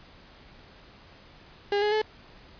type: tone with pitch steps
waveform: 35% pulse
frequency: 406.3 / 418.4 / 431 Hz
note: G#4 / G#4 / A4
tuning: -38 / +13 / -36 cents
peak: -21 dBFS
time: 1.72-2.017 s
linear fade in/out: 2 ms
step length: 99 ms
effects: pink hiss -52 dBFS RMS until 2.59 s + resampled to 11025 Hz